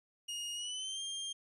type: tone with pitch glide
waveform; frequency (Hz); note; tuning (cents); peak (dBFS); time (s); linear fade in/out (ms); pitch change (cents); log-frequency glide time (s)
sawtooth; 2863 to 3195; F7 to G7; +42 to +32; -35; 0.28-1.33; 10; +190; 0.54-1.01
effects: resampled to 24000 Hz